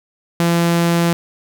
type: tone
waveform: sawtooth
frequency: 170 Hz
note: F3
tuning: 46 cents flat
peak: -9 dBFS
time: 0.4-1.13 s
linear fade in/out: 0 ms
effects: none